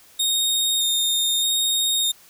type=tone with vibrato; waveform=sawtooth; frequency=3691 Hz; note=A#7; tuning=18 cents flat; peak=-16 dBFS; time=0.19-2.12 s; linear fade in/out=10 ms; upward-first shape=square; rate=0.81 Hz; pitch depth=11 cents each way; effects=white hiss -51 dBFS RMS until 2.29 s

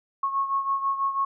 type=beating tone pair; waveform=sine; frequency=1094 / 1100.1 Hz; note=C#6 / C#6; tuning=-23 / -14 cents; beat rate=6.1 Hz; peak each=-24 / -30 dBFS; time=0.23-1.25 s; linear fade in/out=5 ms; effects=none

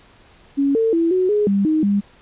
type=tone with pitch steps; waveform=sine; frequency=278.7 / 450 / 332.6 / 369.5 / 417.5 / 198.7 / 312 / 201.8 Hz; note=C#4 / A4 / E4 / F#4 / G#4 / G3 / D#4 / G#3; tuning=+9 / +39 / +16 / -2 / +9 / +24 / +5 / -49 cents; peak=-14 dBFS; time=0.57-2.01 s; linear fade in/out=20 ms; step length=180 ms; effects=pink hiss -50 dBFS RMS until 2.21 s + resampled to 8000 Hz

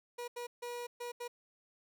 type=tone bursts at uneven times; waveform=30% pulse; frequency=482.5 Hz; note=B4; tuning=40 cents flat; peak=-37 dBFS; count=5; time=0.18-0.28 / 0.36-0.47 / 0.62-0.87 / 1-1.12 / 1.2-1.28 s; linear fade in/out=10 ms; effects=none

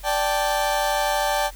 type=chord; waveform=35% pulse; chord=D suspended fourth; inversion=none; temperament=equal with one note detuned; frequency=587.3 / 784 / 876.4 Hz; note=D5 / G5 / A5; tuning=0 / 0 / -7 cents; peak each=-23 dBFS; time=0.03-1.51 s; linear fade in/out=50 ms; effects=added 44 Hz sine -38 dBFS peak until 1.55 s + white hiss -47 dBFS RMS until 1.55 s

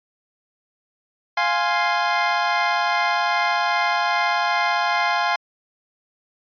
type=chord; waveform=25% pulse; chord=F minor; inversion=none; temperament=equal; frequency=698.5 / 830.6 / 1046.5 Hz; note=F5 / Ab5 / C6; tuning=0 / 0 / 0 cents; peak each=-19 dBFS; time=1.37-5.36 s; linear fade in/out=5 ms; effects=resampled to 11025 Hz

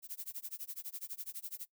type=noise with tremolo; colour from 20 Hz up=violet; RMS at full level=-41 dBFS; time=0.02-1.67 s; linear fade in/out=50 ms; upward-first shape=sine; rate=12 Hz; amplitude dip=100%; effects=noise-tail reverb RT60 0.1 s tail -20 dB re dry

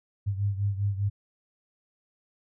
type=beating tone pair; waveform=sine; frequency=99.4 / 104.4 Hz; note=G2 / G#2; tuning=+25 / +10 cents; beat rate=5 Hz; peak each=-26 / -31 dBFS; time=0.26-1.1 s; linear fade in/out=20 ms; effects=none

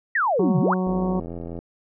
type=exponential two-way sweep; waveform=sine; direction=down then up; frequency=1973 to 130.9 to 1590 Hz; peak=-18 dBFS; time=0.15-0.74 s; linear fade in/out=5 ms; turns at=0.59 s
type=harmonic tone; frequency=184.9 Hz; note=F#3; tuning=1 cent flat; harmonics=1 / 2 / 3 / 4 / 5 / 6; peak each=-22 / -28 / -32 / -34 / -36 / -38 dBFS; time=0.39-1.2 s; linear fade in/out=5 ms
type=click train; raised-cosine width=2 ms; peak=-21 dBFS; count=62; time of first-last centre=0.87-1.589 s; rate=84.8 Hz
effects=none

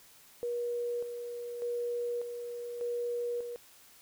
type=tone with tremolo; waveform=sine; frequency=479.5 Hz; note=A#4; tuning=49 cents sharp; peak=-31 dBFS; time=0.43-3.56 s; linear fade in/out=0 ms; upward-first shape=square; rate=0.84 Hz; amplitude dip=50%; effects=white hiss -58 dBFS RMS until 4.01 s

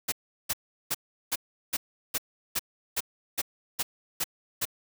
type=noise bursts; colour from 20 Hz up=white; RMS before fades=-28 dBFS; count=12; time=0.08-4.654 s; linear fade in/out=10 ms; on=42 ms; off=370 ms; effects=none

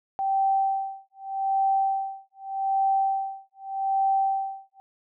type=tone with tremolo; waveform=sine; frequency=778 Hz; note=G5; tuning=13 cents flat; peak=-19 dBFS; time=0.19-4.8 s; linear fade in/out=0 ms; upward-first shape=sine; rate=0.83 Hz; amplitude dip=100%; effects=none

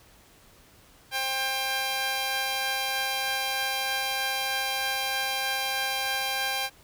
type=tone pair together; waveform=10% pulse; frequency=531 / 794.9 Hz; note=C5 / G5; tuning=+25 / +24 cents; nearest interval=perfect fifth; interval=699 cents; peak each=-27 / -19 dBFS; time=1.11-6.7 s; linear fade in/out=50 ms; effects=pink hiss -56 dBFS RMS until 6.83 s

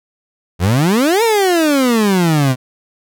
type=exponential two-way sweep; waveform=30% pulse; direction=up then down; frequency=81.5 to 472.6 to 124.3 Hz; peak=-8 dBFS; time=0.59-2.56 s; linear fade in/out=50 ms; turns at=1.23 s; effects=none

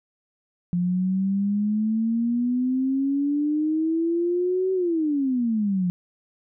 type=exponential two-way sweep; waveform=sine; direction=up then down; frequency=174.5 to 380 to 174.5 Hz; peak=-20 dBFS; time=0.73-5.9 s; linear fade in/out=0 ms; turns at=4.73 s; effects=none

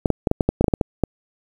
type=clicks; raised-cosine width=2 ms; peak=-3 dBFS; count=12; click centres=0.058 / 0.103 / 0.272 / 0.314 / 0.408 / 0.49 / 0.61 / 0.643 / 0.682 / 0.738 / 0.812 / 1.037 s; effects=7-bit

